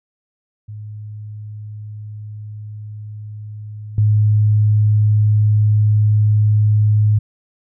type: tone with level steps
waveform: sine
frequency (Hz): 105.9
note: G#2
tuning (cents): +34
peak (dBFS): -28 / -10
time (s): 0.68-7.19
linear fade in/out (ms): 10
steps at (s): 3.98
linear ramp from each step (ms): 2
effects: none